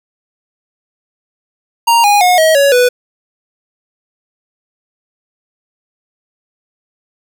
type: tone with pitch steps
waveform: square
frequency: 932.3 / 821 / 723.1 / 636.8 / 560.8 / 493.9 Hz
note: A#5 / G#5 / F#5 / D#5 / C#5 / B4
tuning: 0 / -20 / -40 / +40 / +20 / 0 cents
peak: -7 dBFS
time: 1.87-2.89 s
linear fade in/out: 10 ms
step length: 170 ms
effects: none